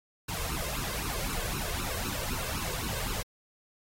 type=noise with flanger; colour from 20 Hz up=pink; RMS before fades=-34 dBFS; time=0.28-3.23 s; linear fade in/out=10 ms; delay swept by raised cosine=0.73 to 1.93 ms; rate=3.9 Hz; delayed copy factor=+0.9; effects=AAC 48 kbps